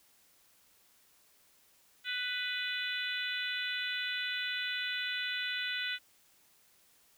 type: harmonic tone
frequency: 496 Hz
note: B4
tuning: 7 cents sharp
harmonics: 3 / 4 / 5 / 6 / 7 / 8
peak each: -38 / -40 / -41 / -41 / -40 / -44 dBFS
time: 2.04-5.99 s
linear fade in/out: 50 ms
effects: white hiss -66 dBFS RMS until 7.17 s